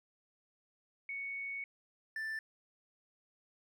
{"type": "tone pair in turn", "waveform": ["sine", "triangle"], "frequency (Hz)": [2222, 1768.5], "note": ["C#7", "A6"], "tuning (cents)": [4, 8], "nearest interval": "major third", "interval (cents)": 396, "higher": "first", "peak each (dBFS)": [-38, -35], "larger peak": "second", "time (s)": [[1.09, 1.64], [2.16, 2.39]], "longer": "first", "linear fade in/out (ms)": 2, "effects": []}